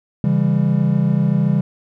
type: chord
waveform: triangle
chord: C# diminished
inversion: none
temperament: just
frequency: 138.59 / 166.31 / 199.57 Hz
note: C#3 / E3 / G3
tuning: 0 / +16 / +31 cents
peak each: -16 dBFS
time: 0.24-1.61 s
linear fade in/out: 2 ms
effects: none

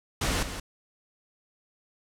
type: noise with echo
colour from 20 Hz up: pink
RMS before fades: -27 dBFS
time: 0.21-0.43 s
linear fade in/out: 5 ms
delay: 170 ms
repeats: 1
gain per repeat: -9 dB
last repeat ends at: 0.6 s
effects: low-pass 10000 Hz 12 dB/octave

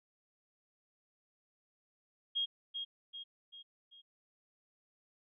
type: tone with echo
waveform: sine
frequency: 3257 Hz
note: G#7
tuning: 34 cents flat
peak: -31 dBFS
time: 2.35-2.46 s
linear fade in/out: 20 ms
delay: 390 ms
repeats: 4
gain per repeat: -6 dB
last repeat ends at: 4.02 s
effects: none

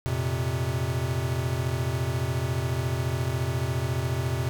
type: chord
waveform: square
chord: F suspended fourth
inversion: none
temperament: equal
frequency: 87.31 / 116.54 / 130.81 Hz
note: F2 / Bb2 / C3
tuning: 0 / 0 / 0 cents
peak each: -32 / -31 / -29 dBFS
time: 0.06-4.49 s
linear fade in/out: 0 ms
effects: none

